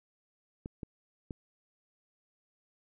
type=clicks; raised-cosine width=3 ms; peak=-26 dBFS; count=3; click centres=0.659 / 0.832 / 1.308 s; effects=none